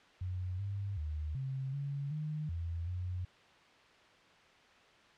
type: tone with pitch steps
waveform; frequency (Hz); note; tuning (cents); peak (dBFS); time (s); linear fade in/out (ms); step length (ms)
sine; 91.3 / 99.6 / 76.4 / 133.3 / 140.8 / 152.7 / 84.1 / 90.2; F#2 / G2 / D#2 / C3 / C#3 / D#3 / E2 / F#2; -23 / +28 / -31 / +33 / +27 / -32 / +35 / -44; -35; 0.21-3.25; 5; 380
effects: white hiss -61 dBFS RMS until 5.17 s + low-pass 3000 Hz 12 dB/octave